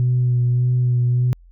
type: tone with vibrato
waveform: sine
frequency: 123.47 Hz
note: B2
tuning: in tune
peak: -13 dBFS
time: 0-1.33 s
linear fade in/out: 0 ms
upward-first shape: sine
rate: 1.7 Hz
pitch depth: 19 cents each way
effects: tanh soft clip ceiling -11 dBFS + added 43 Hz sine -44 dBFS peak until 1.51 s